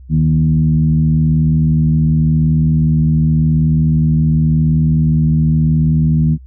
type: tone with frequency modulation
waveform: sine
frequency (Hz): 155.56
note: D#3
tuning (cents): 0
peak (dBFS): -9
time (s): 0.09-6.38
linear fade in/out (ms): 50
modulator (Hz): 79.1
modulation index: 0.79
effects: added 64 Hz sine -34 dBFS peak until 6.46 s